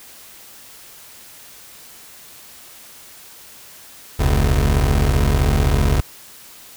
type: tone pair together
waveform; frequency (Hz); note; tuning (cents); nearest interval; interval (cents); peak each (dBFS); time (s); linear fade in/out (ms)
25% pulse; 43.24 / 70.9; F1 / C#2; -16 / +40; major sixth; 856; -13; 4.19-6.01; 10
effects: white hiss -42 dBFS RMS until 6.76 s